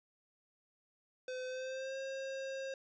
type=tone with pitch glide; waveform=square; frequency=510 to 536.3 Hz; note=C5 to C5; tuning=-44 to +43 cents; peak=-40 dBFS; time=1.28-2.74 s; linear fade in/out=2 ms; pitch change=+87 cents; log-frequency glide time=1.47-1.97 s; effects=resampled to 16000 Hz + 13-bit